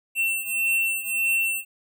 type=beating tone pair; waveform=square; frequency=2700 / 2701.7 Hz; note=E7 / E7; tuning=+41 / +42 cents; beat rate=1.7 Hz; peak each=-24 / -28 dBFS; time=0.15-1.65 s; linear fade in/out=50 ms; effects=none